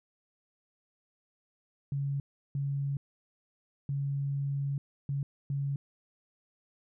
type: tone bursts at uneven times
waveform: sine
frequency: 139.8 Hz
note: C#3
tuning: 15 cents sharp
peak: -29 dBFS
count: 5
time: 1.92-2.2 / 2.55-2.97 / 3.89-4.78 / 5.09-5.23 / 5.5-5.76 s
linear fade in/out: 2 ms
effects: none